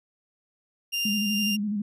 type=tone with tremolo; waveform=30% pulse; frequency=2794 Hz; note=F7; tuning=in tune; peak=-22 dBFS; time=0.92-1.57 s; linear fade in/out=20 ms; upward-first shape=triangle; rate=2.3 Hz; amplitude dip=30%
type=tone with vibrato; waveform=sine; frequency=207.7 Hz; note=G#3; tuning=in tune; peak=-25 dBFS; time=1.05-1.82 s; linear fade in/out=5 ms; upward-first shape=square; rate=12 Hz; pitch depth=46 cents each way
effects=resampled to 32000 Hz